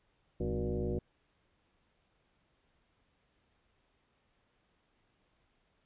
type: tone with frequency modulation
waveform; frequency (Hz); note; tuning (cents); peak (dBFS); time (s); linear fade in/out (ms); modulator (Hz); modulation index
sine; 142.9; D3; -47; -31; 0.4-0.99; 5; 112; 3.2
effects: pink hiss -74 dBFS RMS until 5.85 s + resampled to 8000 Hz